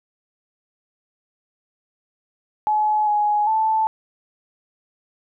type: tone with pitch steps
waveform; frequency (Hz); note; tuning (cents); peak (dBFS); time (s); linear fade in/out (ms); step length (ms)
sine; 851 / 836 / 878; G#5 / G#5 / A5; +42 / +11 / -4; -16; 2.67-3.87; 0; 400
effects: none